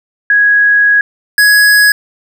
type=tone pair in turn; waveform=sine / square; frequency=1661.2 / 1671.8 Hz; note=G#6 / G#6; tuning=0 / +11 cents; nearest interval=unison; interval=11 cents; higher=second; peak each=-5 dBFS; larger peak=neither; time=0.3-1.01 / 1.38-1.92 s; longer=first; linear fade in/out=2 ms; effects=none